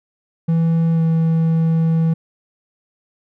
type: tone with pitch glide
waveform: triangle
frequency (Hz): 164.81 to 162.92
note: E3 to E3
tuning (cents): 0 to -20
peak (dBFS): -11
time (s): 0.48-2.14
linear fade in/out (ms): 10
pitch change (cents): -20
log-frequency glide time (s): 0.93-1.01
effects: none